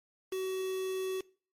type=tone with quantisation; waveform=triangle; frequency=377.2 Hz; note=F#4; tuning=33 cents sharp; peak=-30 dBFS; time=0.32-1.21 s; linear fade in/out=5 ms; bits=7; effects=noise-tail reverb RT60 0.4 s tail -22 dB re dry + MP3 64 kbps